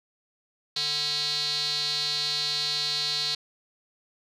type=tone with band-pass filter; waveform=square; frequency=148.6 Hz; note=D3; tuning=21 cents sharp; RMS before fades=-28 dBFS; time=0.76-3.35 s; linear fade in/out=5 ms; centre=4200 Hz; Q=8; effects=none